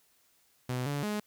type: tone with pitch steps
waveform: sawtooth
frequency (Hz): 126 / 143.7 / 209.6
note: B2 / D3 / G#3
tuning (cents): +35 / -37 / +16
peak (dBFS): -27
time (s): 0.69-1.2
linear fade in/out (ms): 5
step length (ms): 170
effects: white hiss -68 dBFS RMS until 1.26 s